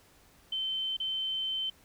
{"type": "tone with dropouts", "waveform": "sine", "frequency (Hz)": 3085, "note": "G7", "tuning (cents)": -28, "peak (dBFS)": -30, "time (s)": [0.52, 1.7], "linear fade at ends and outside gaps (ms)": 5, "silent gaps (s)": [0.968, 1], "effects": ["pink hiss -61 dBFS RMS until 1.84 s"]}